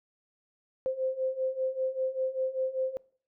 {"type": "beating tone pair", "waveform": "sine", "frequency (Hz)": [519, 524.1], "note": ["C5", "C5"], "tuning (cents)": [-14, 3], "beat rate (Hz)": 5.1, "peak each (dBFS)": [-33, -30], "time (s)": [0.86, 2.97], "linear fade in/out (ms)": 0, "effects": ["noise-tail reverb RT60 0.5 s tail -24 dB re dry"]}